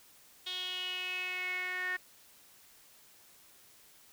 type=tone with band-pass filter sweep; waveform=sawtooth; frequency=365.9 Hz; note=F#4; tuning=19 cents flat; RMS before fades=-37 dBFS; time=0.46-1.97 s; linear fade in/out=10 ms; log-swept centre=3500 to 1800 Hz; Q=7.7; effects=white hiss -60 dBFS RMS until 4.12 s